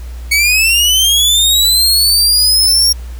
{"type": "linear sweep", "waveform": "sawtooth", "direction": "up", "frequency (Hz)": [2217, 5588], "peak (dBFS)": -5, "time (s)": [0.31, 2.93], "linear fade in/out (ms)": 10, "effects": ["added 60 Hz sine -23 dBFS peak until 3.19 s", "pink hiss -41 dBFS RMS until 3.19 s"]}